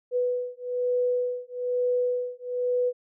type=beating tone pair; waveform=sine; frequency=493.9 / 495 Hz; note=B4 / B4; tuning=0 / +4 cents; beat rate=1.1 Hz; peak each=-27 dBFS; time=0.11-2.93 s; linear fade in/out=50 ms; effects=none